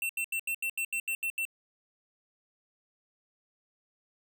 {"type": "tone bursts", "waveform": "square", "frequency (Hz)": 2699, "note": "E7", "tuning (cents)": 40, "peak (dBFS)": -30, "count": 10, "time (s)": [0.02, 1.452], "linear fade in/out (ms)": 2, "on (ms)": 73, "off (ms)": 78, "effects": []}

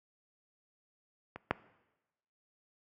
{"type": "clicks", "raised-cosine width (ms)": 0.5, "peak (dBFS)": [-27, -12], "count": 2, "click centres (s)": [1.36, 1.51], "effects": ["noise-tail reverb RT60 1.0 s tail -19 dB re dry", "high-pass 80 Hz 12 dB/octave"]}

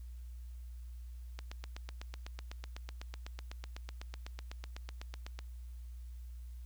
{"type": "click train", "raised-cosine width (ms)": 0.2, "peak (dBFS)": -27, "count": 33, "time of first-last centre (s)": [1.39, 5.39], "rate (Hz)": 8, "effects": ["added 60 Hz sine -44 dBFS peak until 6.65 s", "white hiss -70 dBFS RMS until 6.65 s"]}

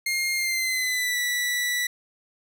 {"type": "tone with pitch glide", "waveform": "sawtooth", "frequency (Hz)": [2126, 1960.8], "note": ["C7", "B6"], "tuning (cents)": [27, -13], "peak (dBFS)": -20, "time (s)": [0.06, 1.87], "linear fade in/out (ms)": 5, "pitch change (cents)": -140, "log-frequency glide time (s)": [0.35, 1.18], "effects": []}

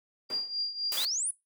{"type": "tone with tremolo", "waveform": "sine", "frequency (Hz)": 4784, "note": "D8", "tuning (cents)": 31, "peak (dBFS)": -27, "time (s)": [0.29, 1.06], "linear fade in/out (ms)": 50, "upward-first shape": "triangle", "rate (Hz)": 3.9, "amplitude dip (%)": 80}
{"type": "noise with exponential decay", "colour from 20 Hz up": "brown", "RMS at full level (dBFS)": -31, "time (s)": [0.3, 0.61], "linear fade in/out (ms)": 1, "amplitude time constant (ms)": 66}
{"type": "noise", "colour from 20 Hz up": "white", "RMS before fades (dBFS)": -34, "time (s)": [0.92, 1.05], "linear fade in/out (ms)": 0}
{"type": "exponential sweep", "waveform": "sine", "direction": "up", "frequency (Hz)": [3261, 10550], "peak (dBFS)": -28, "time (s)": [0.97, 1.31], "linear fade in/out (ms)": 5}
{"effects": ["noise-tail reverb RT60 0.2 s tail -19 dB re dry", "high-pass 400 Hz 12 dB/octave"]}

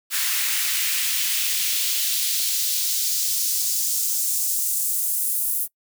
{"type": "noise with high-pass filter sweep", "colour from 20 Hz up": "white", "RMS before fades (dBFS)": -23, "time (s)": [0.1, 5.68], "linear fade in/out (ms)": 50, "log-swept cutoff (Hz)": [1700, 11000], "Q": 1.3, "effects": ["noise-tail reverb RT60 0.1 s tail -23 dB re dry"]}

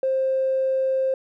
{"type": "tone with tanh clipping", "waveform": "triangle", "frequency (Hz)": 528, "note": "C5", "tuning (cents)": 16, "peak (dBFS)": -19, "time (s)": [0.03, 1.14], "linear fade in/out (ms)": 2, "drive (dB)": 4, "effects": []}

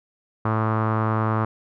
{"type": "tone with low-pass filter", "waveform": "sawtooth", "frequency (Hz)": 110, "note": "A2", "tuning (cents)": 0, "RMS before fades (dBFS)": -22, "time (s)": [0.45, 1.45], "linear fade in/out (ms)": 5, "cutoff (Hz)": 1200, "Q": 4, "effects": []}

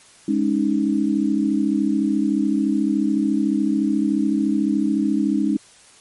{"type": "chord", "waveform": "sine", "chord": "Ab suspended fourth", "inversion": "none", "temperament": "equal", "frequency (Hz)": [207.7, 277.2, 311.1], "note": ["Ab3", "Db4", "Eb4"], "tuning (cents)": [0, 0, 0], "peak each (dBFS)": -21, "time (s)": [0.28, 5.57], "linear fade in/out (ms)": 5, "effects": ["white hiss -49 dBFS RMS until 6 s", "MP3 48 kbps"]}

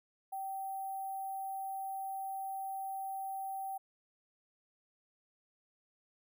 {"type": "tone with sample-and-hold", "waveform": "sine", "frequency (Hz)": 775, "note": "G5", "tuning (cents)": -20, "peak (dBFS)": -37, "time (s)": [0.32, 3.78], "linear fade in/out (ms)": 10, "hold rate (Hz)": 11025, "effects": []}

